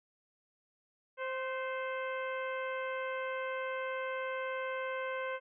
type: harmonic tone with a mistuned harmonic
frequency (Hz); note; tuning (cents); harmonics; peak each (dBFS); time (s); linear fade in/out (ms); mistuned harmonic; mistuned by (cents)
523.3; C5; 0; 1 / 2 / 3 / 4 / 5 / 6; -37 / -41 / -42 / -45 / -49 / -55; 1.17-5.4; 50; 3; -34
effects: none